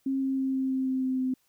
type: tone with pitch steps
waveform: sine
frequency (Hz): 268.8 / 267.3 / 265.7 / 264.2 / 262.7 / 261.1 / 259.6 / 258.1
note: C4 / C4 / C4 / C4 / C4 / C4 / C4 / C4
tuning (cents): +47 / +37 / +27 / +17 / +7 / -3 / -13 / -23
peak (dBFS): -25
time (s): 0.06-1.34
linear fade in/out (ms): 5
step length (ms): 160
effects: white hiss -70 dBFS RMS until 1.48 s

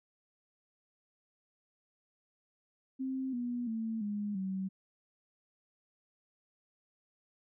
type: tone with pitch steps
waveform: sine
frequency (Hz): 263.2 / 242.8 / 223.9 / 206.5 / 190.46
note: C4 / B3 / A3 / G#3 / G3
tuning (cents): +10 / -29 / +30 / -10 / -50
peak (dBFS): -33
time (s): 2.99-4.69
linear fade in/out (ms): 20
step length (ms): 340
effects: none

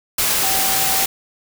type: tone in noise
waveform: sine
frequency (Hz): 771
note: G5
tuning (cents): -29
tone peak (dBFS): -25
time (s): 0.43-1.05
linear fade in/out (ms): 5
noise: white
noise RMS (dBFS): -18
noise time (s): 0.18-1.06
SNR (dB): -10
effects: none

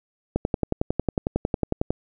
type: click train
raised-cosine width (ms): 2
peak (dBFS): -8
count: 18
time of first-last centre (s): 0.36-1.905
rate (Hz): 11
effects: none

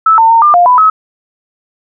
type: tone with pitch steps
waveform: sine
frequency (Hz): 1310 / 903 / 915 / 1198 / 704 / 995 / 1282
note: E6 / A5 / A#5 / D6 / F5 / B5 / E6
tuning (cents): -11 / +45 / -32 / +34 / +14 / +13 / -49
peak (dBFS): -3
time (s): 0.06-0.9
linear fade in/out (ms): 5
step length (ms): 120
effects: none

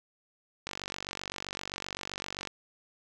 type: click train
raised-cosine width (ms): 0.2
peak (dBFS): -18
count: 87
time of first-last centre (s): 0.67-2.473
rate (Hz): 47.7
effects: none

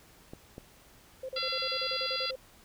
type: clicks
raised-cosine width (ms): 2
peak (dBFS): -29 / -29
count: 2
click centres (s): 0.335 / 0.581
type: tone bursts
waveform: sine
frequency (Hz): 522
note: C5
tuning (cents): -4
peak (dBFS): -35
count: 12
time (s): 1.23-2.357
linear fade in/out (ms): 5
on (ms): 60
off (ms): 37
type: harmonic tone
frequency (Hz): 681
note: F5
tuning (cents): -44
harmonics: 2 / 3 / 4 / 5 / 6 / 7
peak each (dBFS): -39 / -43 / -39 / -38 / -37 / -35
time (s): 1.36-2.31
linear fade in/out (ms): 5
effects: pink hiss -58 dBFS RMS until 2.64 s

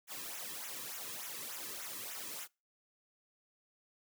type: noise with flanger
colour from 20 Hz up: white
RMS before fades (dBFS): -44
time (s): 0.07-2.48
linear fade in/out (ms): 50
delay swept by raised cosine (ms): 0.21 to 1.41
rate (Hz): 3.4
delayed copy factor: -0.8
effects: noise-tail reverb RT60 0.3 s tail -26 dB re dry

